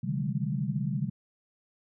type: tone cluster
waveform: sine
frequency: 131.1 / 146.1 / 158.1 / 192.4 / 210.2 Hz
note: C3 / D3 / D#3 / G3 / G#3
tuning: +4 / -9 / +28 / -32 / +21 cents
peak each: -33 / -33 / -35 / -34 / -36 dBFS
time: 0.03-1.1 s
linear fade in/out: 10 ms
effects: none